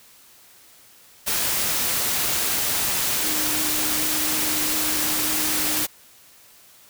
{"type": "tone in noise", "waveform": "sine", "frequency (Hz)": 306.5, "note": "D#4", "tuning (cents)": -26, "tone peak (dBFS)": -32, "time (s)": [3.23, 5.85], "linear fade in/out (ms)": 20, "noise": "white", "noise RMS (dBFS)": -23, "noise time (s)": [1.26, 5.87], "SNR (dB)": -12, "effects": ["white hiss -51 dBFS RMS until 6.89 s"]}